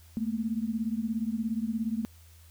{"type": "beating tone pair", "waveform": "sine", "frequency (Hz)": [217.7, 234.7], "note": ["A3", "A#3"], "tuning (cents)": [-18, 12], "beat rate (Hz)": 17, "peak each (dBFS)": [-30, -32], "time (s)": [0.17, 2.05], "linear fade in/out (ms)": 0, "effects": ["added 82 Hz sine -52 dBFS peak until 2.5 s", "white hiss -60 dBFS RMS until 2.5 s"]}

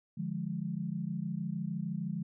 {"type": "chord", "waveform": "sine", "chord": "D diminished", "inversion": "none", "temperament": "equal with one note detuned", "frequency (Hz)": [148.2, 174.61, 207.7], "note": ["D3", "F3", "Ab3"], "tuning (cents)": [16, 0, 0], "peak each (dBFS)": [-39, -36, -38], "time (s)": [0.17, 2.23], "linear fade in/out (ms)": 10, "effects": []}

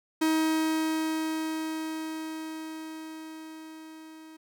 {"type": "tone with level ramp", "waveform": "45% pulse", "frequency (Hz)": 316.9, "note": "D#4", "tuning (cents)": 32, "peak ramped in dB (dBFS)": [-22, -46], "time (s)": [0.21, 4.37], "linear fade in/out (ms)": 10, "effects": []}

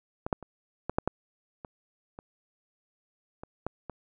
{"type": "clicks", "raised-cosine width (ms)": 1, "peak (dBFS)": [-18, -11, -29, -16, -10, -12, -26, -28, -26, -17, -23], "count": 11, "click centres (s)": [0.265, 0.328, 0.427, 0.896, 0.985, 1.076, 1.648, 2.189, 3.435, 3.666, 3.897], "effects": []}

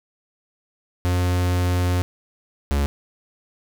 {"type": "tone pair in turn", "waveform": "45% pulse", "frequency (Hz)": [89.5, 71.05], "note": ["F2", "C#2"], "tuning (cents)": [43, 43], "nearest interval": "major third", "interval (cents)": 400, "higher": "first", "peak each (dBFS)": -18, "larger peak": "neither", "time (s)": [[1.05, 2.02], [2.71, 2.86]], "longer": "first", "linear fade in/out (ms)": 0, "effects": []}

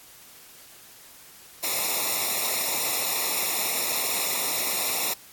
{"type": "noise with comb filter", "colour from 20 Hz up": "white", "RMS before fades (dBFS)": -26, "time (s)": [1.63, 5.14], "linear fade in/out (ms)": 10, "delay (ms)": 0.64, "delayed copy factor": -1, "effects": ["white hiss -49 dBFS RMS until 5.32 s", "AAC 64 kbps"]}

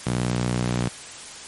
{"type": "tone with high-pass filter", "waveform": "sawtooth", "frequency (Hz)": 60.9, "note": "B1", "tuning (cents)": -24, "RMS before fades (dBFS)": -24, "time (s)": [0.06, 0.89], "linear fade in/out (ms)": 5, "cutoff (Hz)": 140, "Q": 1.8, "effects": ["white hiss -39 dBFS RMS until 1.47 s", "MP3 48 kbps"]}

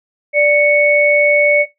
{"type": "tone pair together", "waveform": "sine", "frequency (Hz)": [587.3, 2217], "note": ["D5", "C#7"], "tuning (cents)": [0, 0], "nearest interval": "octave + major seventh", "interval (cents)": 2300, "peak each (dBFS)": -11, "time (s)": [0.33, 1.66], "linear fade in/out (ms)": 50, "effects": ["noise-tail reverb RT60 0.2 s tail -19 dB re dry"]}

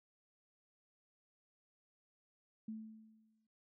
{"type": "tone with exponential decay", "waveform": "sine", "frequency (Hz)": 219.4, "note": "A3", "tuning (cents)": -5, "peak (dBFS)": -40, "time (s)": [2.68, 3.47], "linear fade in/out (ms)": 5, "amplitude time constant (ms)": 170, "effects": []}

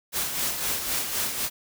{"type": "noise with tremolo", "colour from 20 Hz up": "white", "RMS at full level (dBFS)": -26, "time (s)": [0.12, 1.5], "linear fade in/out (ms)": 50, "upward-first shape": "sine", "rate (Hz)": 3.9, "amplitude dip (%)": 50, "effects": []}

